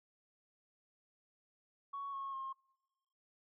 sine tone with pitch steps, 1115 / 1092.7 / 1070.8 Hz, C#6 / C#6 / C6, +10 / -25 / +40 cents, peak -39 dBFS, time 1.93-2.53 s, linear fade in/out 10 ms, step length 200 ms, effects noise-tail reverb RT60 1.0 s tail -26 dB re dry + tanh soft clip ceiling -35 dBFS

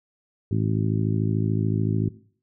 harmonic tone, 53.6 Hz, A1, 45 cents flat, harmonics 2 / 3 / 4 / 5 / 6 / 7, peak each -23 / -27 / -29 / -31 / -33 / -34 dBFS, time 0.51-2.09 s, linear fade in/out 5 ms, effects noise-tail reverb RT60 0.5 s tail -18 dB re dry

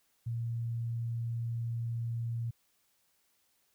sine tone, 116.54 Hz, A#2, in tune, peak -32 dBFS, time 0.26-2.51 s, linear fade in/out 10 ms, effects white hiss -73 dBFS RMS until 3.74 s

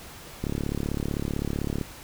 click train, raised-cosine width 3 ms, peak -15 dBFS, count 50, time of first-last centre 0.44-1.813 s, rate 35.7 Hz, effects pink hiss -44 dBFS RMS until 2.03 s

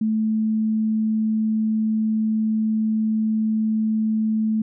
sine tone, 218.4 Hz, A3, 13 cents flat, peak -18 dBFS, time 0.01-4.62 s, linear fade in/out 5 ms, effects none

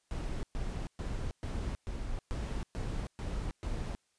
brown noise bursts, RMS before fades -36 dBFS, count 9, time 0.11-3.95 s, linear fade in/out 0 ms, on 320 ms, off 120 ms, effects white hiss -75 dBFS RMS until 4.18 s + resampled to 22050 Hz

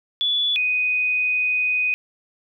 sine tone pair in turn, 3437 / 2494 Hz, A7 / D#7, -41 / +3 cents, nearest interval tritone, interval 556 cents, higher first, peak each -18 dBFS, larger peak neither, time 0.21-0.56 / 0.56-1.94 s, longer second, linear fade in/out 0 ms, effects none

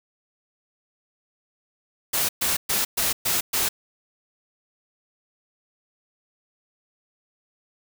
white noise bursts, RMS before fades -23 dBFS, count 6, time 2.13-3.69 s, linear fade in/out 10 ms, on 160 ms, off 120 ms, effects none

